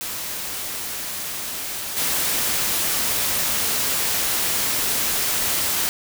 white noise with level steps, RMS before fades -29 / -22 dBFS, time 0.01-5.89 s, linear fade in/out 0 ms, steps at 1.96 s, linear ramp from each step 20 ms, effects none

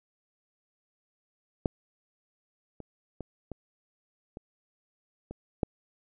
clicks, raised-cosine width 2 ms, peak -12 / -28 / -24 / -24 / -27 / -26 / -12 dBFS, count 7, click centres 1.658 / 2.803 / 3.207 / 3.517 / 4.371 / 5.31 / 5.632 s, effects none

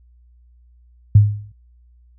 sine tone with exponential decay, 103.83 Hz, G#2, in tune, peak -3 dBFS, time 1.15-1.52 s, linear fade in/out 5 ms, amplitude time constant 80 ms, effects added 60 Hz sine -48 dBFS peak until 2.18 s

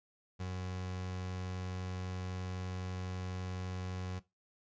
30% pulse tone, 91.9 Hz, F#2, 11 cents flat, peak -35 dBFS, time 0.39-4.2 s, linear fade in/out 20 ms, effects noise-tail reverb RT60 0.2 s tail -17 dB re dry + resampled to 16000 Hz

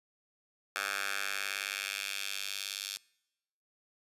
10% pulse tone with high-pass filter sweep, 99.1 Hz, G2, 19 cents sharp, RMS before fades -37 dBFS, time 0.76-2.97 s, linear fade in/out 0 ms, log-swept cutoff 1400 to 3900 Hz, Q 1.5, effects noise-tail reverb RT60 0.9 s tail -25 dB re dry + resampled to 32000 Hz

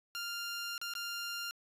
15% pulse tone with dropouts, 1396.9 Hz, F6, in tune, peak -31 dBFS, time 0.15-1.51 s, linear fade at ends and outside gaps 0 ms, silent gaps 0.779-0.815 / 0.937-0.952 s, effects resampled to 32000 Hz

